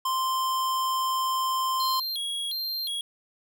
square tone, 1044 Hz, C6, 4 cents flat, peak -25 dBFS, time 0.05-2 s, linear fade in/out 5 ms
square tone with vibrato, 3719 Hz, A#7, 5 cents flat, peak -29 dBFS, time 1.8-3.01 s, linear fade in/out 2 ms, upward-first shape square, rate 1.4 Hz, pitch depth 200 cents each way
effects none

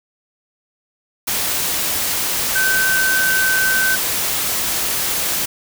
sine tone in noise, 1534 Hz, G6, 38 cents flat, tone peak -15 dBFS, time 2.55-3.96 s, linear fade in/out 10 ms, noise white, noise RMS -20 dBFS, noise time 1.27-5.46 s, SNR +2 dB, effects none

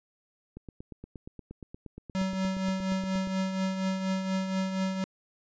click train, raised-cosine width 3 ms, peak -29 dBFS, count 24, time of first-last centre 0.57-3.273 s, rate 8.51 Hz
square tone with tremolo, 189.7 Hz, F#3, 43 cents sharp, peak -26 dBFS, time 2.15-5.04 s, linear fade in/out 0 ms, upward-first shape triangle, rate 4.2 Hz, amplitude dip 55%
effects resampled to 16000 Hz

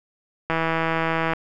click train, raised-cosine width 0.5 ms, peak -8 dBFS, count 137, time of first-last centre 0.5-1.334 s, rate 163 Hz, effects none

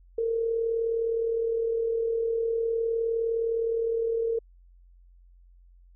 sine tone with amplitude modulation, 457 Hz, A#4, 34 cents flat, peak -22 dBFS, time 0.18-4.39 s, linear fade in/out 5 ms, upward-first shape sine, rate 39.6 Hz, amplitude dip 45%, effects added 44 Hz sine -52 dBFS peak until 5.95 s

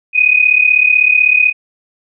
sine tone pair together, 2474 / 2510 Hz, D#7 / D#7, -10 / +15 cents, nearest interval unison, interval 25 cents, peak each -10 dBFS, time 0.13-1.53 s, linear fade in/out 50 ms, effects none

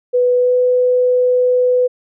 sine tone with pitch glide, 494.5 to 499.1 Hz, B4 to B4, +2 to +18 cents, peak -10 dBFS, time 0.13-1.88 s, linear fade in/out 20 ms, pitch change +16 cents, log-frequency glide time 0.37-0.55 s, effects none

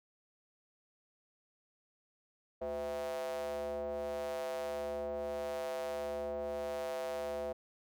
square ring-modulated tone, 72.8 Hz, D2, 15 cents flat, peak -34 dBFS, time 2.61-7.53 s, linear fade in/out 10 ms, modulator 582 Hz, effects none

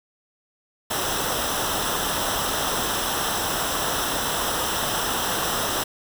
pink noise with comb filter, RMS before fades -25 dBFS, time 0.9-5.84 s, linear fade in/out 10 ms, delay 0.44 ms, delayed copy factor -0.7, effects none

